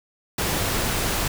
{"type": "noise", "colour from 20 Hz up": "pink", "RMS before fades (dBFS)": -24, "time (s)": [0.38, 1.28], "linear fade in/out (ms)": 5, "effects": []}